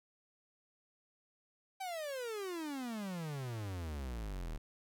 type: exponential sweep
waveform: 45% pulse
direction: down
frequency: 784 to 36.63 Hz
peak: -39 dBFS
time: 1.8-4.58 s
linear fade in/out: 10 ms
effects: none